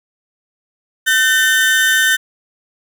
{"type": "tone pair together", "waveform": "35% pulse", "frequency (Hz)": [1527, 1802], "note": ["G6", "A6"], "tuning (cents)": [-46, 41], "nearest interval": "minor third", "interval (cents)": 287, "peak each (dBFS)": -12, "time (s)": [1.06, 2.17], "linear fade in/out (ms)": 20, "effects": []}